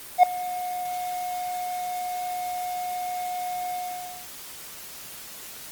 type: tone with ADSR envelope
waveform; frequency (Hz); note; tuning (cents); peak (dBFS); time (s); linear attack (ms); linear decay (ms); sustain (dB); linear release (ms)
triangle; 723; F#5; -40; -6; 0.18-4.28; 52; 3; -20; 530
effects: white hiss -41 dBFS RMS until 5.71 s + Opus 24 kbps